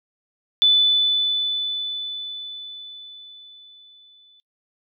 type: tone with exponential decay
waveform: sine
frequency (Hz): 3494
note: A7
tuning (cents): -13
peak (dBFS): -11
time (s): 0.62-4.4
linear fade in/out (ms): 0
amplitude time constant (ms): 820
effects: noise-tail reverb RT60 0.1 s tail -20 dB re dry